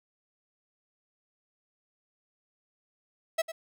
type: tone with echo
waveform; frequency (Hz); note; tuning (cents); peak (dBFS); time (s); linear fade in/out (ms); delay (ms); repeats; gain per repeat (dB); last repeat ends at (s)
45% pulse; 651; E5; -22; -24; 3.38-3.42; 10; 100; 1; -12; 3.52
effects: none